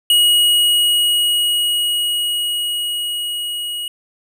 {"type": "tone with level ramp", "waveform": "square", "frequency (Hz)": 2900, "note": "F#7", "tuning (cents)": -35, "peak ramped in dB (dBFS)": [-10, -23], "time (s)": [0.1, 3.88], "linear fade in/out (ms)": 2, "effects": []}